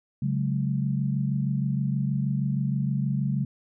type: chord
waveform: sine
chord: C# suspended fourth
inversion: none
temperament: equal with one note detuned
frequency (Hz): 138.59 / 185 / 211.3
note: C#3 / F#3 / G#3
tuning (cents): 0 / 0 / +30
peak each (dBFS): -25 / -30 / -30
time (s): 0.22-3.45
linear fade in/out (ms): 5
effects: none

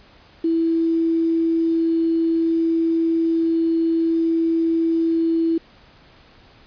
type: tone with quantisation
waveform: sine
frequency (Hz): 329.1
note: E4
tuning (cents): -3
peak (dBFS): -16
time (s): 0.44-5.58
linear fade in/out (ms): 5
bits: 7
effects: pink hiss -50 dBFS RMS until 6.66 s + resampled to 11025 Hz

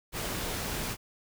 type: noise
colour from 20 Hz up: pink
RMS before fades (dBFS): -34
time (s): 0.12-0.97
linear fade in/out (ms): 50
effects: none

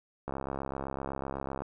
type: click train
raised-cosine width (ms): 1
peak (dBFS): -21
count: 92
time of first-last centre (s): 0.28-1.62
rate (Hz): 67.9
effects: none

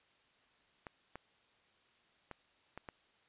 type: clicks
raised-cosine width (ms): 0.5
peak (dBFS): -30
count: 5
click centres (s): 0.868 / 1.156 / 2.313 / 2.776 / 2.888
effects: white hiss -70 dBFS RMS until 3.28 s + resampled to 8000 Hz

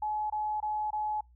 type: tone bursts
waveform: sine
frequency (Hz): 850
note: G#5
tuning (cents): +40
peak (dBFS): -29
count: 4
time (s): 0.02-1.209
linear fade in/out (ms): 5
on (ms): 280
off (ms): 23
effects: noise-tail reverb RT60 0.2 s tail -26 dB re dry + added 60 Hz sine -56 dBFS peak until 1.35 s

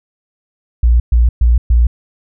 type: tone bursts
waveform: sine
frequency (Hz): 59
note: A#1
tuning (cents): +22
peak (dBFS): -6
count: 4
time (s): 0.83-1.87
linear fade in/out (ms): 5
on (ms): 170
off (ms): 120
effects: none

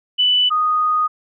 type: tone pair in turn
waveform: sine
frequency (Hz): 2983 / 1240.5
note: F#7 / D#6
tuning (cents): +13 / -6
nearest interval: octave + minor third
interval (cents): 1519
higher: first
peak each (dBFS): -12 / -14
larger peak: first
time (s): 0.18-0.5 / 0.5-1.08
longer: second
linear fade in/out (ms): 20
effects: none

